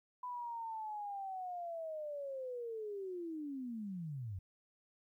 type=linear sweep; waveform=sine; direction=down; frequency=1000 to 87.31 Hz; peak=-40 dBFS; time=0.23-4.39 s; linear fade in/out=5 ms; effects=13-bit